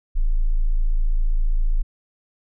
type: tone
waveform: sine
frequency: 27.5 Hz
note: A0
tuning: in tune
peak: -15 dBFS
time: 0.15-1.83 s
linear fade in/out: 20 ms
effects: none